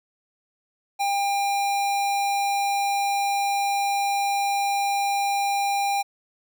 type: tone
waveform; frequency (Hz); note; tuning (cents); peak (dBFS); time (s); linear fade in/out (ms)
square; 800; G5; +35; -22; 0.99-6.03; 20
effects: none